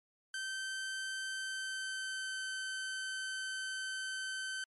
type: tone with pitch glide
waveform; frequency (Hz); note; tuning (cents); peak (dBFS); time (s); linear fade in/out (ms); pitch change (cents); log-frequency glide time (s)
sawtooth; 1549 to 1537.4; G6 to G6; -21 to -34; -34; 0.34-4.64; 2; -13; 1.27-2.43
effects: MP3 48 kbps